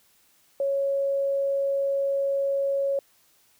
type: tone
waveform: sine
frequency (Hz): 553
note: C#5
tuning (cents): -4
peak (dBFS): -22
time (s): 0.6-2.99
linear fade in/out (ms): 2
effects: white hiss -62 dBFS RMS until 3.59 s